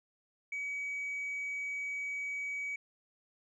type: tone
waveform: sine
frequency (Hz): 2270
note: C#7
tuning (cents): +41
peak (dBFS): -33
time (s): 0.52-2.76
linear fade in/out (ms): 5
effects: tanh soft clip ceiling -33 dBFS